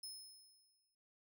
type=tone with exponential decay; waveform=25% pulse; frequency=5190 Hz; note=E8; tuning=28 cents flat; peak=-40 dBFS; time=0.03-0.95 s; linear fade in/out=5 ms; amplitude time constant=200 ms; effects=none